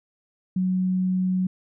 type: tone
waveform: sine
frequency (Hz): 185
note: F#3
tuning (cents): 0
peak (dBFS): -20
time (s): 0.56-1.47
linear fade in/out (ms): 5
effects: none